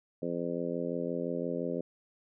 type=harmonic tone; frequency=85.8 Hz; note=F2; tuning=30 cents flat; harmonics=2 / 3 / 4 / 5 / 6 / 7; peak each=-39 / -37 / -39 / -38 / -37 / -41 dBFS; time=0.22-1.81 s; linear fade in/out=5 ms; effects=none